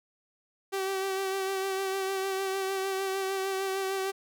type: tone with vibrato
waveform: sawtooth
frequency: 385.3 Hz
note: G4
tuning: 30 cents flat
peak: -25 dBFS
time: 0.72-4.12 s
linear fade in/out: 20 ms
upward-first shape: sine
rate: 6.6 Hz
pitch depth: 25 cents each way
effects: none